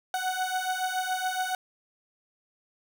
30% pulse beating tone pair, 740 / 747.1 Hz, F#5 / F#5, 0 / +17 cents, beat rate 7.1 Hz, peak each -28 dBFS, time 0.14-1.55 s, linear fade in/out 2 ms, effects none

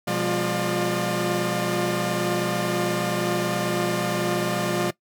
sawtooth tone cluster, 124.5 / 177.3 / 206.2 / 352.6 / 600 Hz, B2 / F3 / G#3 / F4 / D5, +14 / +26 / -12 / +17 / +37 cents, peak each -28 / -24 / -27 / -23 / -25 dBFS, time 0.07-4.91 s, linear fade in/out 10 ms, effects noise-tail reverb RT60 0.1 s tail -19 dB re dry

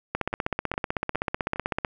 two click trains, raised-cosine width 0.5 ms, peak -10 / -18 dBFS, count 28 / 4, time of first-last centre 0.15-1.848 / 0.33-1.56 s, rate 15.9 / 2.44 Hz, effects none

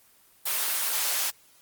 white high-pass noise, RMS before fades -27 dBFS, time 0.45-1.31 s, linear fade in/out 20 ms, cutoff 660 Hz, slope 12 dB/octave, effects white hiss -59 dBFS RMS until 1.61 s + Opus 24 kbps

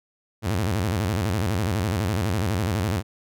sawtooth tone with vibrato, 98.2 Hz, G2, 4 cents sharp, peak -18 dBFS, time 0.42-3.03 s, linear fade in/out 50 ms, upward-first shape square, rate 12 Hz, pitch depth 200 cents each way, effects none

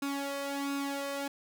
sawtooth tone with flanger, 279.5 Hz, C#4, 14 cents sharp, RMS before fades -35 dBFS, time 0.02-1.28 s, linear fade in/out 5 ms, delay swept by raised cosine 0.77 to 1.65 ms, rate 1.4 Hz, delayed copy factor +0.7, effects none

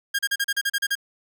sawtooth tone bursts, 1619 Hz, G#6, 45 cents flat, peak -17 dBFS, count 10, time 0.14-0.954 s, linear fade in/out 10 ms, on 49 ms, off 36 ms, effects none

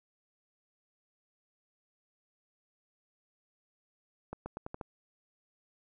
accelerating click train, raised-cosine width 1 ms, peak -25 dBFS, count 6, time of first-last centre 4.33-4.812 s, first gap 130 ms, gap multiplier 0.85, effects none

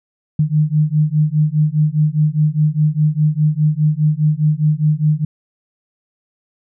sine beating tone pair, 150 / 154.9 Hz, D3 / D#3, +37 / -7 cents, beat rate 4.9 Hz, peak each -15 dBFS, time 0.39-5.25 s, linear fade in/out 5 ms, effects none

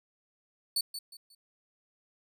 sawtooth tone with echo, 4475 Hz, C#8, 16 cents sharp, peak -24 dBFS, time 0.76-0.81 s, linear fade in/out 5 ms, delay 180 ms, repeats 3, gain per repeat -10 dB, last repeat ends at 1.35 s, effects none

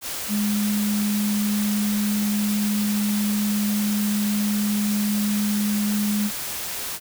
sine tone in noise, 207.7 Hz, G#3, in tune, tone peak -20 dBFS, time 0.28-6.31 s, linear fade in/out 50 ms, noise white, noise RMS -30 dBFS, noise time 0.01-7 s, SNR +7 dB, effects none

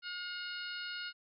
harmonic tone with a mistuned harmonic, 716 Hz, F5, 43 cents sharp, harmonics 2 / 3 / 4 / 5 / 6 / 7, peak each -42 / -51 / -45 / -51 / -46 / -54 dBFS, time 0.02-1.13 s, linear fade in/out 50 ms, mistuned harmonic 5, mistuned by +64 cents, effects none

